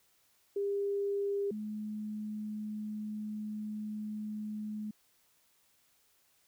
sine tone pair in turn, 401.2 / 212.5 Hz, G4 / G#3, +40 / +40 cents, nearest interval major seventh, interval 1100 cents, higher first, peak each -30 / -36 dBFS, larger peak first, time 0.56-1.51 / 1.51-4.91 s, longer second, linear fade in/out 5 ms, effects white hiss -70 dBFS RMS until 6.47 s

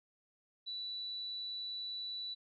sine tone, 3955 Hz, B7, 2 cents sharp, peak -39 dBFS, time 0.66-2.35 s, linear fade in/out 20 ms, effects none

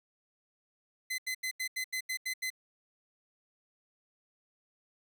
sawtooth tone bursts, 2039 Hz, C7, 45 cents flat, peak -29 dBFS, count 9, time 1.1-2.503 s, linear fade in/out 10 ms, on 83 ms, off 82 ms, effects none

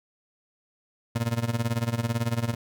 30% pulse tone with tremolo, 116.7 Hz, A#2, 2 cents sharp, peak -19 dBFS, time 1.15-2.55 s, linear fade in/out 10 ms, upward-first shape sine, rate 18 Hz, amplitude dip 85%, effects none

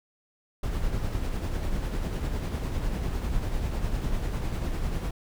brown noise with tremolo, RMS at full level -27 dBFS, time 0.63-5.11 s, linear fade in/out 5 ms, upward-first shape sine, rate 10 Hz, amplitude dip 40%, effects none

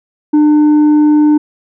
sine tone with tanh clipping, 300 Hz, D4, 37 cents sharp, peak -6 dBFS, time 0.33-1.38 s, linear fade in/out 10 ms, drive 4 dB, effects none

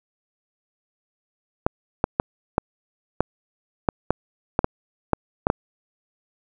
clicks, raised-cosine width 1 ms, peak -3 dBFS, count 12, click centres 1.665 / 2.041 / 2.199 / 2.581 / 3.206 / 3.888 / 4.106 / 4.591 / 4.644 / 5.133 / 5.469 / 5.501 s, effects none

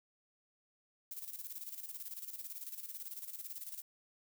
violet noise with tremolo, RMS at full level -44 dBFS, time 1.11-3.82 s, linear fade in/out 2 ms, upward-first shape square, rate 18 Hz, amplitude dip 65%, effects none

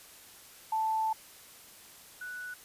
sine tone pair in turn, 880 / 1480 Hz, A5 / F#6, 0 / 0 cents, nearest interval major sixth, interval 900 cents, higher second, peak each -27 / -38 dBFS, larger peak first, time 0.72-1.13 / 2.21-2.54 s, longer first, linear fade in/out 5 ms, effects white hiss -53 dBFS RMS until 2.64 s + resampled to 32000 Hz

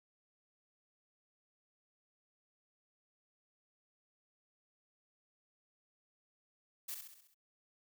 blue noise with echo, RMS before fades -42 dBFS, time 6.88-6.95 s, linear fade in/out 10 ms, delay 66 ms, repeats 6, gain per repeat -5 dB, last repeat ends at 7.346 s, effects none

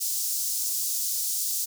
pink high-pass noise, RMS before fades -28 dBFS, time 0-1.66 s, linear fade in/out 20 ms, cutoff 5500 Hz, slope 24 dB/octave, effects none

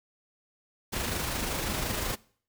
pink noise with amplitude modulation, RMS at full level -30 dBFS, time 0.92-2.16 s, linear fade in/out 20 ms, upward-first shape sine, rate 25.6 Hz, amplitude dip 35%, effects noise-tail reverb RT60 0.5 s tail -22 dB re dry

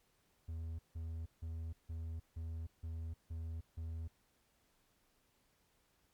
triangle tone bursts, 81.5 Hz, E2, 19 cents flat, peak -38 dBFS, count 8, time 0.48-4.08 s, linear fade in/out 10 ms, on 310 ms, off 160 ms, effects pink hiss -75 dBFS RMS until 6.13 s + MP3 96 kbps

